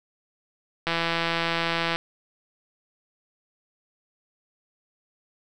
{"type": "click train", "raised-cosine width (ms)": 0.3, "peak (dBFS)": -9, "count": 183, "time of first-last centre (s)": [0.87, 1.96], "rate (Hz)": 167, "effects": []}